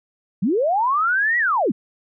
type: linear two-way sweep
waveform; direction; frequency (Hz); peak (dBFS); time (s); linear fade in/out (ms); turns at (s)
sine; up then down; 160.4 to 1957 to 160.4; -16; 0.42-1.72; 10; 1.38
effects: none